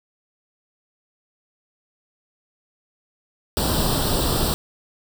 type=noise with comb filter; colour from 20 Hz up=pink; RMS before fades=-21 dBFS; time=3.57-4.54 s; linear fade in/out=0 ms; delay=0.23 ms; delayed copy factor=+0.8; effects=none